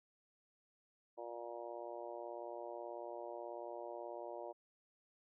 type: harmonic tone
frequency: 118.3 Hz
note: A#2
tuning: 26 cents sharp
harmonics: 3 / 4 / 5 / 6 / 7 / 8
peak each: -51 / -52 / -48 / -52 / -56 / -54 dBFS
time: 1.17-4.53 s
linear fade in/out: 20 ms
effects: none